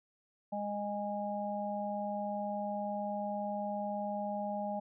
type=harmonic tone; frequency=205.5 Hz; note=G#3; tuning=18 cents flat; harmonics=1 / 3 / 4; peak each=-39 / -38 / -38 dBFS; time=0.52-4.8 s; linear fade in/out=10 ms; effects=none